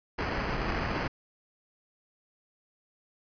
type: noise with sample-and-hold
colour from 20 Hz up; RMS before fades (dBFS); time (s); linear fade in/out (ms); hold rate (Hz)
pink; -31; 0.18-1.08; 10; 3675
effects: resampled to 11025 Hz